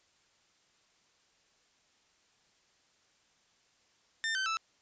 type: tone with pitch steps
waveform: sawtooth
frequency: 1800 / 1540.1 / 1317.7 Hz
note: A6 / G6 / E6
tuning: +39 / -31 / -1 cents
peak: -27 dBFS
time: 4.24-4.57 s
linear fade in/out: 0 ms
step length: 110 ms
effects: white hiss -69 dBFS RMS until 4.81 s + resampled to 16000 Hz